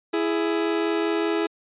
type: tone pair together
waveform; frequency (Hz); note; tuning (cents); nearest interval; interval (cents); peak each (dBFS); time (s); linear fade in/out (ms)
40% pulse; 331.8 / 417; E4 / G#4; +11 / +7; major third; 396; -23 / -24; 0.13-1.47; 10
effects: resampled to 8000 Hz